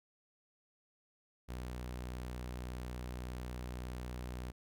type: tone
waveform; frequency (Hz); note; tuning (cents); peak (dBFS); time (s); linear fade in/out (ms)
sawtooth; 61.74; B1; 0; -37; 1.48-4.52; 20
effects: none